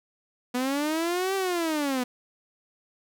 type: linear two-way sweep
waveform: sawtooth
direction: up then down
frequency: 243.6 to 392 to 243.6 Hz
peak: -21 dBFS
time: 0.54-2.04 s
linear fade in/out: 10 ms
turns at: 1.35 s
effects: none